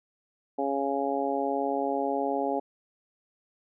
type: harmonic tone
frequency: 138.59 Hz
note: C#3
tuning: in tune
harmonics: 2 / 3 / 4 / 5 / 6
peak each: -32 / -32 / -32 / -32 / -32 dBFS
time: 0.58-2.6 s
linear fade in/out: 10 ms
effects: none